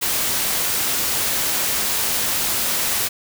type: noise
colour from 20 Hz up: white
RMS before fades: -21 dBFS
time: 0.01-3.09 s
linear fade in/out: 20 ms
effects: none